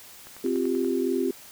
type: click train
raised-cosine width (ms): 0.5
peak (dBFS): -30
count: 7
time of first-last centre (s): 0.27-0.847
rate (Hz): 10.4
type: chord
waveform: sine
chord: C suspended fourth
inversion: none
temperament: equal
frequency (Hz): 261.6 / 349.2 / 392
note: C4 / F4 / G4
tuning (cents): 0 / 0 / 0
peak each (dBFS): -27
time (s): 0.44-1.31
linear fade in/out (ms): 5
effects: white hiss -47 dBFS RMS until 1.51 s